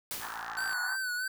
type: noise with exponential decay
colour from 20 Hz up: white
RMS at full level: -35 dBFS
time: 0.11-0.67 s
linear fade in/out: 0 ms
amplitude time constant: 120 ms
type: click train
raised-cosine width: 0.2 ms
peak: -27 dBFS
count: 32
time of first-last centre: 0.18-0.73 s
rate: 56.4 Hz
type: band-pass noise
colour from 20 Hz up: white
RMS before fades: -40 dBFS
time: 0.19-0.98 s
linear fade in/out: 50 ms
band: 740 to 1800 Hz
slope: 96 dB/octave
type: tone with vibrato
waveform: square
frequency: 1507 Hz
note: F#6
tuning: 31 cents sharp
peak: -32 dBFS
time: 0.57-1.28 s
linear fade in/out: 5 ms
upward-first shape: sine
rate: 3.1 Hz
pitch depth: 56 cents each way
effects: none